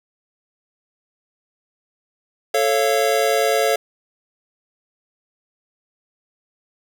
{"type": "chord", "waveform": "square", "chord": "A augmented", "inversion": "none", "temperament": "just", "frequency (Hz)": [440, 550, 687.5], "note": ["A4", "C#5", "E#5"], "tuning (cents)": [0, -14, -27], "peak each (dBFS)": -21, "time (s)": [2.54, 3.76], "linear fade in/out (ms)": 5, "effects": []}